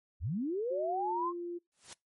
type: linear sweep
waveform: sine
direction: up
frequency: 56.9 to 1083 Hz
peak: -31 dBFS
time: 0.2-1.33 s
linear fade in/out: 50 ms
type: tone with pitch glide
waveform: sine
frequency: 370 to 347.2 Hz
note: F#4 to F4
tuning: 0 to -10 cents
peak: -36 dBFS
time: 0.7-1.59 s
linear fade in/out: 20 ms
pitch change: -110 cents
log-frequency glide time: 0.99-1.23 s
type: noise with exponential growth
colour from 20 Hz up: white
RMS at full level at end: -42 dBFS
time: 1.72-1.93 s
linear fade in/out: 0 ms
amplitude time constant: 44 ms
effects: noise-tail reverb RT60 0.2 s tail -25 dB re dry + MP3 48 kbps